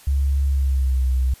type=tone with pitch glide; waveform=sine; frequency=69.1 to 64.47 Hz; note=C#2 to C2; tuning=-5 to -25 cents; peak=-16 dBFS; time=0.07-1.34 s; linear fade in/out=5 ms; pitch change=-120 cents; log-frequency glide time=0.49-1.02 s; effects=white hiss -48 dBFS RMS until 1.4 s + resampled to 32000 Hz